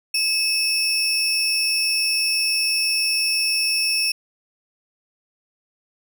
35% pulse tone pair together, 2594 / 5446 Hz, E7 / F8, -28 / -44 cents, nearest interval octave + minor second, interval 1284 cents, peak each -21 / -18 dBFS, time 0.14-4.12 s, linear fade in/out 5 ms, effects none

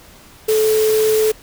sine tone in noise, 434.5 Hz, A4, 22 cents flat, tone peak -12 dBFS, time 0.48-1.32 s, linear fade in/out 10 ms, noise white, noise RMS -25 dBFS, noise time 0.48-1.32 s, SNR +10 dB, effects pink hiss -44 dBFS RMS until 1.42 s

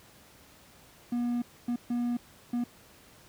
triangle tone bursts at uneven times, 240.7 Hz, B3, 44 cents flat, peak -25 dBFS, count 4, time 1.12-1.42 / 1.68-1.76 / 1.9-2.17 / 2.53-2.64 s, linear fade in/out 5 ms, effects pink hiss -56 dBFS RMS until 3.28 s + high-pass 60 Hz 12 dB/octave

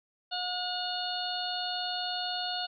harmonic tone, 722 Hz, F#5, 43 cents flat, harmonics 1 / 2 / 4 / 5 / 6, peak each -36 / -40 / -38 / -39 / -36 dBFS, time 0.31-2.67 s, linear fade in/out 20 ms, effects none

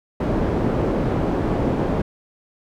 white low-pass noise, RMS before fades -21 dBFS, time 0.2-2.02 s, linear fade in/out 5 ms, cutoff 420 Hz, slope 12 dB/octave, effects none

